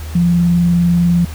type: tone with vibrato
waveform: sine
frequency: 172.9 Hz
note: F3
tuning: 17 cents flat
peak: -9 dBFS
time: 0.15-1.25 s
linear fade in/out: 5 ms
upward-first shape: sine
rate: 20 Hz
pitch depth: 35 cents each way
effects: added 78 Hz sine -24 dBFS peak until 1.34 s + pink hiss -35 dBFS RMS until 1.34 s